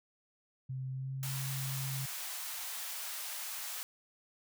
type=tone with pitch glide; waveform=sine; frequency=130.81 to 133.71 Hz; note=C3 to C3; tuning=0 to +38 cents; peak=-36 dBFS; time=0.69-2.06 s; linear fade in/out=10 ms; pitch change=+38 cents; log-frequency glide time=0.91-1.12 s
type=high-pass noise; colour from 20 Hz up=white; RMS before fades=-41 dBFS; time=1.23-3.83 s; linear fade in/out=0 ms; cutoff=680 Hz; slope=24 dB/octave
effects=none